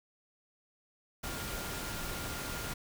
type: tone in noise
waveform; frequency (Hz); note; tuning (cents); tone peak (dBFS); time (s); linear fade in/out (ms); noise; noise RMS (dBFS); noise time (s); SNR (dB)
sine; 1406; F6; +11; -47; 1.23-2.74; 10; pink; -39; 1.23-2.74; -11
effects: none